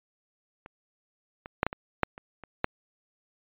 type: clicks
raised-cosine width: 0.5 ms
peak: -29 / -24 / -7 / -11 / -20 / -7 / -28 / -28 / -9 dBFS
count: 9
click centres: 0.661 / 1.459 / 1.631 / 1.666 / 1.729 / 2.033 / 2.179 / 2.437 / 2.644 s
effects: resampled to 8000 Hz

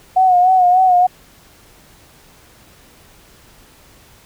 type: tone with vibrato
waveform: sine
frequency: 733 Hz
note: F#5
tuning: 16 cents flat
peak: -8 dBFS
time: 0.16-1.07 s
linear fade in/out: 10 ms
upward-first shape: sine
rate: 3.4 Hz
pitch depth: 51 cents each way
effects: pink hiss -47 dBFS RMS until 4.25 s

